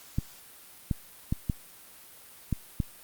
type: clicks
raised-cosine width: 5 ms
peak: -14 dBFS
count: 6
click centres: 0.185 / 0.912 / 1.325 / 1.498 / 2.527 / 2.802 s
effects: white hiss -51 dBFS RMS until 3.03 s + Opus 48 kbps